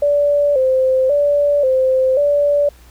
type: tone with vibrato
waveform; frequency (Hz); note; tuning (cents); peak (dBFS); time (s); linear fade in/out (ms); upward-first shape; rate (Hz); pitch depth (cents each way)
sine; 549; C#5; -17; -11; 0.02-2.69; 5; square; 0.93; 91
effects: added 60 Hz sine -43 dBFS peak until 2.9 s + pink hiss -49 dBFS RMS until 2.9 s